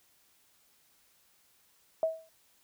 sine tone with exponential decay, 645 Hz, E5, 38 cents flat, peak -22 dBFS, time 2.03-2.29 s, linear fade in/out 1 ms, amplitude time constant 55 ms, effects white hiss -67 dBFS RMS until 2.63 s

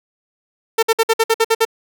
sawtooth tone bursts, 450.5 Hz, A4, 41 cents sharp, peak -7 dBFS, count 9, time 0.78-1.652 s, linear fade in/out 10 ms, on 48 ms, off 55 ms, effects none

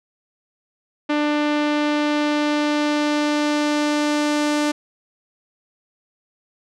sawtooth tone with low-pass filter sweep, 296.9 Hz, D4, 19 cents sharp, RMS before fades -20 dBFS, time 1.09-4.72 s, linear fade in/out 10 ms, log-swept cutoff 3100 to 7600 Hz, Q 0.97, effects none

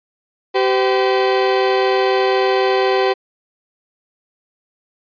30% pulse tone pair together, 386 / 510 Hz, G4 / C5, -27 / -44 cents, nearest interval perfect fourth, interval 483 cents, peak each -12 / -16 dBFS, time 0.54-3.14 s, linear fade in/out 20 ms, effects resampled to 11025 Hz

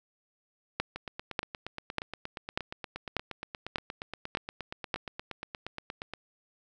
two click trains, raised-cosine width 0.3 ms, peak -21 / -12 dBFS, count 45 / 8, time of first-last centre 0.96-6.136 / 0.8-4.942 s, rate 8.5 / 1.69 Hz, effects none

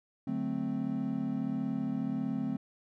triangle chord, D dominant seventh, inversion none, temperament equal, 146.83 / 185 / 220 / 261.6 Hz, D3 / F#3 / A3 / C4, 0 / 0 / 0 / 0 cents, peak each -38 / -37 / -33 / -32 dBFS, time 0.27-2.57 s, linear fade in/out 5 ms, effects none

